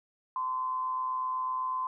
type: tone with amplitude modulation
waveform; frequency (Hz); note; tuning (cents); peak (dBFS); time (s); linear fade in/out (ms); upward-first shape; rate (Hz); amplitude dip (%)
sine; 1029; C6; -29; -27; 0.36-1.87; 2; sine; 128; 45
effects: none